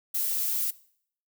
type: noise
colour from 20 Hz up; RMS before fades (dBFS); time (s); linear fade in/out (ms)
violet; -28; 0.14-0.71; 10
effects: noise-tail reverb RT60 0.6 s tail -20 dB re dry